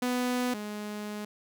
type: tone pair in turn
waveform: sawtooth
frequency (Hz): 248.4 / 209.2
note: B3 / G#3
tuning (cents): +10 / +13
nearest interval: minor third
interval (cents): 297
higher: first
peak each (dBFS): -23 / -31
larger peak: first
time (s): 0.02-0.54 / 0.54-1.25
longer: second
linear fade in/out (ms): 5
effects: none